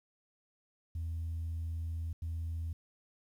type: tone bursts at uneven times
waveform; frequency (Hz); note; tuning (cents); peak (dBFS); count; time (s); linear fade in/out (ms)
sine; 82.3; E2; -2; -33; 2; 0.95-2.13 / 2.22-2.73; 5
effects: tanh soft clip ceiling -32 dBFS + 11-bit